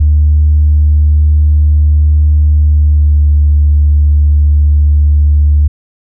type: tone with pitch glide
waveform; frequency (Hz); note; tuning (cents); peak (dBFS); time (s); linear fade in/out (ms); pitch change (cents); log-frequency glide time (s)
sine; 75.1 to 73.77; D2 to D2; +39 to +8; -3; 0-5.68; 10; -31; 2.71-3.26
effects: tanh soft clip ceiling 0 dBFS